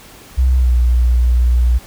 sine tone with pitch glide, 64.2 to 60.6 Hz, C2 to B1, -32 to -32 cents, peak -9 dBFS, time 0.37-1.79 s, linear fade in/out 20 ms, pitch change -100 cents, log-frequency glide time 0.55-0.74 s, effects pink hiss -40 dBFS RMS until 1.86 s

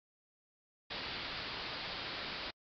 white low-pass noise, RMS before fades -42 dBFS, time 0.9-2.51 s, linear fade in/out 10 ms, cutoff 4900 Hz, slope 96 dB/octave, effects AAC 64 kbps

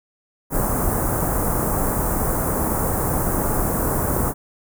pink band-stop noise, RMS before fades -21 dBFS, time 0.5-4.34 s, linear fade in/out 50 ms, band 1300 to 9100 Hz, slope 24 dB/octave, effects none

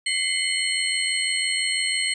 sine tone cluster, 2046 / 2132 / 3032 / 4265 / 8310 Hz, C7 / C7 / F#7 / C8 / C9, -39 / +32 / +42 / +32 / -13 cents, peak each -28 dBFS, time 0.06-2.14 s, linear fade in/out 5 ms, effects none

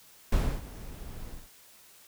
brown noise with ADSR envelope, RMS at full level -23 dBFS, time 0.32-1.5 s, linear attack 4 ms, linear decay 290 ms, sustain -18 dB, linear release 210 ms, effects white hiss -56 dBFS RMS until 2.07 s

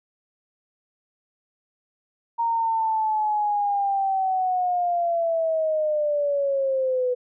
sine linear sweep, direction down, 932.3 to 493.9 Hz, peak -20 dBFS, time 2.38-7.15 s, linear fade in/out 20 ms, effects none

